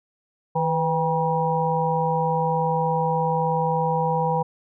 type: harmonic tone with a mistuned harmonic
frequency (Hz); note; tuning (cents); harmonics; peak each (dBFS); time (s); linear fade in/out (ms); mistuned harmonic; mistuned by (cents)
159.9; D#3; +48; 1 / 3 / 5 / 6; -25 / -25 / -25 / -25; 0.55-4.43; 10; 3; +60
effects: none